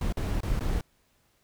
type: noise with dropouts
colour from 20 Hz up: brown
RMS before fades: -28 dBFS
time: 0.01-0.81 s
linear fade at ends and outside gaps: 2 ms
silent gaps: 0.125-0.17 / 0.406-0.431 / 0.594-0.607 s
effects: pink hiss -68 dBFS RMS until 1.43 s